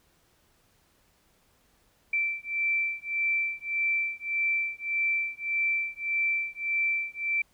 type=beating tone pair; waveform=sine; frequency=2337 / 2338.7 Hz; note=D7 / D7; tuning=-9 / -8 cents; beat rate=1.7 Hz; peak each=-29 / -29 dBFS; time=2.13-7.42 s; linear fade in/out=5 ms; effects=pink hiss -66 dBFS RMS until 7.53 s